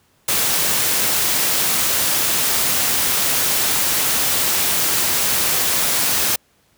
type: noise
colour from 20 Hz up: white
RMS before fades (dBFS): -18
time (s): 0.28-6.36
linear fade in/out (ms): 5
effects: pink hiss -59 dBFS RMS until 6.77 s + high-pass 60 Hz 12 dB/octave